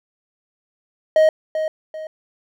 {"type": "tone with echo", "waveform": "triangle", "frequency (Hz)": 627, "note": "D#5", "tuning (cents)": 13, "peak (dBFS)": -8, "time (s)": [1.16, 1.29], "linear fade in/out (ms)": 2, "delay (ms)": 390, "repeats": 2, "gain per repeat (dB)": -9, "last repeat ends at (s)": 2.07, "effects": []}